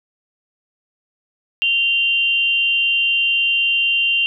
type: tone pair together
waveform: sine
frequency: 2775 / 3124 Hz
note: F7 / G7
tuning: -12 / -7 cents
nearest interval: major second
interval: 205 cents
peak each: -15 / -21 dBFS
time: 1.62-4.26 s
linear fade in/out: 0 ms
effects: none